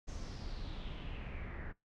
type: noise with low-pass filter sweep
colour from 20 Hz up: brown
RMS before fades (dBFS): -43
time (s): 0.07-1.73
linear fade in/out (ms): 20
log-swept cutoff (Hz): 6500 to 1700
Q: 4.3
effects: noise-tail reverb RT60 0.2 s tail -22 dB re dry